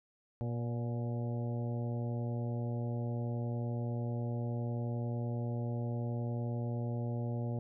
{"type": "harmonic tone with a mistuned harmonic", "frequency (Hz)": 119.3, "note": "A#2", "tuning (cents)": 41, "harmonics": [1, 2, 3, 4, 5, 6, 7], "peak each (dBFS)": [-34, -41, -47, -47, -47, -52, -54], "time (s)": [0.41, 7.59], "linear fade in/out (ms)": 0, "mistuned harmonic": 5, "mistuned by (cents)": -33, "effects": []}